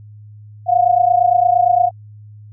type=tone pair together; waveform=sine; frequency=698.5 / 727.2 Hz; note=F5 / F#5; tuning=0 / -30 cents; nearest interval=minor second; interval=70 cents; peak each=-13 dBFS; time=0.66-1.91 s; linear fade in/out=50 ms; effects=added 105 Hz sine -36 dBFS peak until 2.52 s